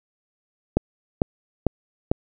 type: click train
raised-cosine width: 2 ms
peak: -4 dBFS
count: 4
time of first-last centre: 0.77-2.115 s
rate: 2.23 Hz
effects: none